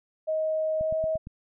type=tone with pitch glide; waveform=sine; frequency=629 to 636.3 Hz; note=D#5 to D#5; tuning=+19 to +39 cents; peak=-24 dBFS; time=0.27-1.18 s; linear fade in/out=20 ms; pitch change=+20 cents; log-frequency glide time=0.8-0.98 s
type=click train; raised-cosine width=5 ms; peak=-27 dBFS; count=5; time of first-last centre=0.81-1.271 s; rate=8.68 Hz
effects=none